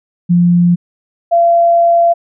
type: tone pair in turn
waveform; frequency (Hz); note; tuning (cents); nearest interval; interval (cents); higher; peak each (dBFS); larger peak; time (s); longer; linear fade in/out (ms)
sine; 174.61 / 682.5; F3 / F5; 0 / -40; 2 octaves; 2360; second; -6; neither; 0.29-0.76 / 1.31-2.14; second; 20
effects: none